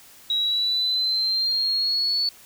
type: exponential sweep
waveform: sine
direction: up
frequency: 3845 to 4458 Hz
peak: -20 dBFS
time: 0.3-2.29 s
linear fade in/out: 2 ms
effects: white hiss -49 dBFS RMS until 2.45 s